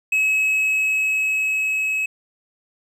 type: tone with level ramp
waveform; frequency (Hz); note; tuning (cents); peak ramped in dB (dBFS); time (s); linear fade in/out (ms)
triangle; 2568; E7; -46; -14 to -18; 0.12-2.06; 5
effects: none